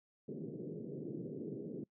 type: band-pass noise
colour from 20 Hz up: white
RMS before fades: -44 dBFS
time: 0.28-1.84 s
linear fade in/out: 5 ms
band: 130 to 450 Hz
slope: 48 dB/octave
effects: noise-tail reverb RT60 0.1 s tail -25 dB re dry